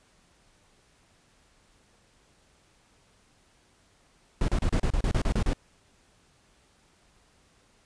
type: noise bursts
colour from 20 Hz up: brown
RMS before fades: -24 dBFS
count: 11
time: 4.41-5.533 s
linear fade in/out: 2 ms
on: 73 ms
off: 32 ms
effects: pink hiss -63 dBFS RMS until 7.85 s + resampled to 22050 Hz